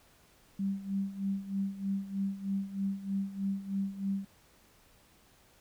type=tone with tremolo; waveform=sine; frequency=196 Hz; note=G3; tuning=in tune; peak=-28 dBFS; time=0.59-4.25 s; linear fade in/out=5 ms; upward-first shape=sine; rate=3.2 Hz; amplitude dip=80%; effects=pink hiss -63 dBFS RMS until 5.6 s